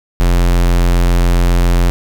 square tone, 43.65 Hz, F1, in tune, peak -9 dBFS, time 0.2-1.9 s, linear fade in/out 0 ms, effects none

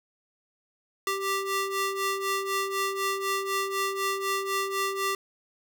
sawtooth ring-modulated tone, 784 Hz, G5, in tune, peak -20 dBFS, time 1.07-5.15 s, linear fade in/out 2 ms, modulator 394 Hz, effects none

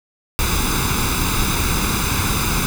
pink noise with comb filter, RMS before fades -19 dBFS, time 0.39-2.66 s, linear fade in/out 0 ms, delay 0.81 ms, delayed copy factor +0.7, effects none

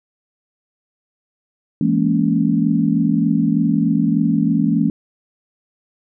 sine chord, A# half-diminished seventh, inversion second, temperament just, 167.82 / 209.8 / 233.1 / 279.7 Hz, E3 / G#3 / A#3 / C#4, +31 / +18 / 0 / +16 cents, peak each -19 dBFS, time 1.81-4.9 s, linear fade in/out 2 ms, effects none

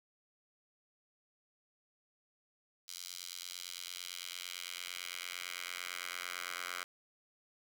10% pulse tone with high-pass filter sweep, 88.9 Hz, F2, 31 cents sharp, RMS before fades -44 dBFS, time 2.88-6.84 s, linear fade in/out 5 ms, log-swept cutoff 4600 to 1500 Hz, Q 1.4, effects none

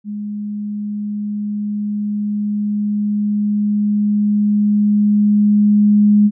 sine tone with level ramp, 207.7 Hz, G#3, in tune, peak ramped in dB -22 to -7 dBFS, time 0.04-6.31 s, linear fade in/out 50 ms, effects none

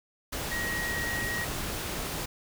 sine tone in noise, 1895 Hz, A#6, 28 cents sharp, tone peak -31 dBFS, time 0.51-1.45 s, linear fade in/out 10 ms, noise pink, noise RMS -34 dBFS, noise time 0.32-2.26 s, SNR 0 dB, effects none

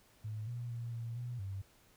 sine tone with pitch steps, 107.8 / 120.3 / 117.9 / 116.3 / 121.8 / 97.3 Hz, A2 / B2 / A#2 / A#2 / B2 / G2, -35 / -45 / +20 / -4 / -24 / -12 cents, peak -38 dBFS, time 0.24-1.62 s, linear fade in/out 10 ms, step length 230 ms, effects pink hiss -66 dBFS RMS until 1.96 s

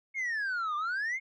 sine exponential two-way sweep, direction down then up, 2200 to 1174.7 to 2193 Hz, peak -27 dBFS, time 0.14-1.2 s, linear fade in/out 50 ms, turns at 0.76 s, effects tanh soft clip ceiling -29 dBFS

